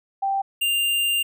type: tone pair in turn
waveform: sine / square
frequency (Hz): 784 / 2794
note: G5 / F7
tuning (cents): 0 / 0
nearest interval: octave + minor seventh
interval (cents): 2200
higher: second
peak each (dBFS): -20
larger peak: neither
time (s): 0.22-0.42 / 0.61-1.23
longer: second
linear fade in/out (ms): 10
effects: none